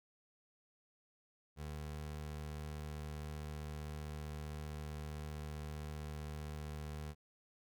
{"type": "tone", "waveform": "25% pulse", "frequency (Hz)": 75.4, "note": "D2", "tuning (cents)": 46, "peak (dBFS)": -39, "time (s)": [1.56, 7.15], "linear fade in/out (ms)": 50, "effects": []}